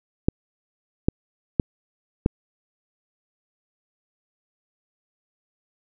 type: clicks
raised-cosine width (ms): 3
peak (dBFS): -4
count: 4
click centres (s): 0.285 / 1.085 / 1.598 / 2.261
effects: none